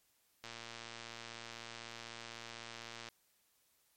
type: click train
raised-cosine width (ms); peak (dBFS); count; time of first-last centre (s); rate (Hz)
0.2; -29; 308; 0.44-3.087; 116
effects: white hiss -74 dBFS RMS until 3.96 s + MP3 64 kbps

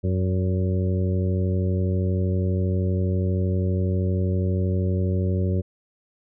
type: harmonic tone with a mistuned harmonic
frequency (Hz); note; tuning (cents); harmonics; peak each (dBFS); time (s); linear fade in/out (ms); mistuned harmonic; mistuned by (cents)
92.5; F#2; 0; 1 / 2 / 3 / 4 / 5 / 6; -21 / -27 / -35 / -31 / -35 / -36; 0.03-5.62; 20; 6; +28
effects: none

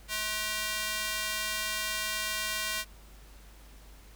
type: tone with high-pass filter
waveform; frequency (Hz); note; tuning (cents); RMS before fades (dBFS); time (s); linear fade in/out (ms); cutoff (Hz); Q
square; 213.9; A3; -49; -33; 0.08-2.85; 50; 1900; 0.79
effects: added 50 Hz sine -50 dBFS peak until 4.15 s + pink hiss -57 dBFS RMS until 4.15 s

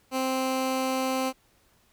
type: tone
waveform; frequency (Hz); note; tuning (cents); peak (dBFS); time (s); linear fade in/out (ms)
15% pulse; 261.6; C4; 0; -19; 0.11-1.33; 50
effects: pink hiss -64 dBFS RMS until 1.92 s

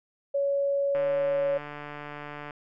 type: tone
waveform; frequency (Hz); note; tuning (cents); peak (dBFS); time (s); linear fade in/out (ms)
sine; 560; C#5; +18; -23; 0.34-1.58; 10
type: click train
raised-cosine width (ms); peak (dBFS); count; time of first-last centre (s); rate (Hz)
0.5; -24; 230; 0.95-2.508; 147
effects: none

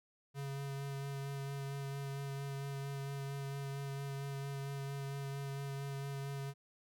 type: tone with vibrato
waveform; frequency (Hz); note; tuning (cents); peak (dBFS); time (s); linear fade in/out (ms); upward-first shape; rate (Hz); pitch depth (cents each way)
square; 138.7; C#3; +1; -40; 0.34-6.54; 50; sine; 4.4; 15
effects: none

